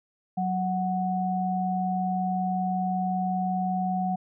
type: tone pair together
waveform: sine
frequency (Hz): 185.32 / 740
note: F#3 / F#5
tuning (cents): +3 / 0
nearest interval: 2 octaves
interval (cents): 2397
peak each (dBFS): -27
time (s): 0.37-4.16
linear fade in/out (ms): 10
effects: none